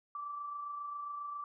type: tone with amplitude modulation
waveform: sine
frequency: 1164 Hz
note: D6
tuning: 16 cents flat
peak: -37 dBFS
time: 0.15-1.44 s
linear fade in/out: 2 ms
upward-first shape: sine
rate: 27.4 Hz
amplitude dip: 35%
effects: none